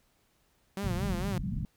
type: tone with vibrato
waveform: sawtooth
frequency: 187 Hz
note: F#3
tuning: 19 cents sharp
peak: -29 dBFS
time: 0.77-1.38 s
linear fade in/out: 0 ms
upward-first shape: sine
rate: 4.4 Hz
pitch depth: 140 cents each way
type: low-pass noise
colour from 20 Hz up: white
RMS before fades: -33 dBFS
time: 0.83-1.65 s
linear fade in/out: 0 ms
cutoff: 210 Hz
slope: 48 dB/octave
effects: pink hiss -70 dBFS RMS until 1.76 s